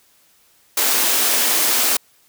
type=high-pass noise; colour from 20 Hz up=white; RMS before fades=-17 dBFS; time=0.77-1.97 s; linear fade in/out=5 ms; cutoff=220 Hz; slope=96 dB/octave; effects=white hiss -56 dBFS RMS until 2.28 s